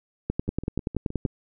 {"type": "two click trains", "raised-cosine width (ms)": 3, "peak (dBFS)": [-22, -12], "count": [6, 11], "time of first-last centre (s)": [[0.48, 1.26], [0.3, 1.252]], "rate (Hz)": [6.41, 10.5], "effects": []}